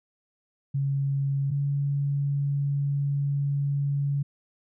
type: tone pair in turn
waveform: sine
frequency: 138.59 / 141.34 Hz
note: C#3 / C#3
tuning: 0 / +34 cents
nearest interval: unison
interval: 34 cents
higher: second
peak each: -23 dBFS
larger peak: neither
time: 0.74-1.51 / 1.51-4.23 s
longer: second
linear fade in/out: 10 ms
effects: none